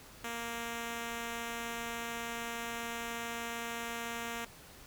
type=tone; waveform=5% pulse; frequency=233.1 Hz; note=A#3; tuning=in tune; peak=-26 dBFS; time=0.24-4.45 s; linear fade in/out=5 ms; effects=pink hiss -54 dBFS RMS until 4.86 s